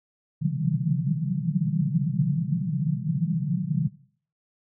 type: band-pass noise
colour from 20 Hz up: white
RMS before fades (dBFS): -25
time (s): 0.41-3.88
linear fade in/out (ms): 10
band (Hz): 130 to 190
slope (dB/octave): 96
effects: noise-tail reverb RT60 0.5 s tail -17 dB re dry